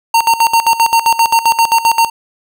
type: tone with tremolo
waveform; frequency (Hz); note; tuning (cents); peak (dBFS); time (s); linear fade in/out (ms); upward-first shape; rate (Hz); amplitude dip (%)
square; 917; A#5; -29; -7; 0.14-2.1; 5; square; 7.6; 80
effects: none